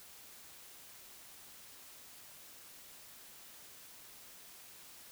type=silence; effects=white hiss -55 dBFS RMS until 5.11 s

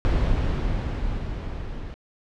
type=noise with level ramp; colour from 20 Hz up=brown; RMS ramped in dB=-20 to -34 dBFS; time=0.05-1.94 s; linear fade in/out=0 ms; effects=low-pass 4000 Hz 12 dB/octave

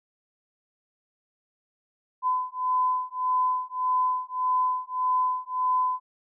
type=beating tone pair; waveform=sine; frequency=1011 / 1012.7 Hz; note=B5 / B5; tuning=+40 / +43 cents; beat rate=1.7 Hz; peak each=-26 dBFS; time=2.22-6 s; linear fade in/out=50 ms; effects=none

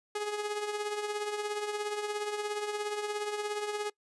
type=tone with tremolo; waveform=sawtooth; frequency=417.6 Hz; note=G#4; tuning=10 cents sharp; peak=-26 dBFS; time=0.15-3.9 s; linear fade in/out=5 ms; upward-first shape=triangle; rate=17 Hz; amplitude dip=60%; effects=noise-tail reverb RT60 0.1 s tail -23 dB re dry + resampled to 24000 Hz

